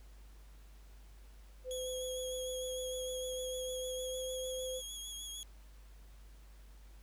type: tone with pitch glide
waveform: sine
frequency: 510 to 514.1 Hz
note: C5 to C5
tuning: -44 to -31 cents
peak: -38 dBFS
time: 1.64-4.82 s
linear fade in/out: 50 ms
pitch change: +13 cents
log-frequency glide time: 3.99-4.17 s
type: tone with vibrato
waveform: 20% pulse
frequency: 3322 Hz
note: G#7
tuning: in tune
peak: -37 dBFS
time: 1.71-5.43 s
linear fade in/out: 0 ms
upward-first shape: sine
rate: 6.6 Hz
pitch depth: 30 cents each way
effects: added 50 Hz sine -53 dBFS peak until 7.02 s + pink hiss -66 dBFS RMS until 7.02 s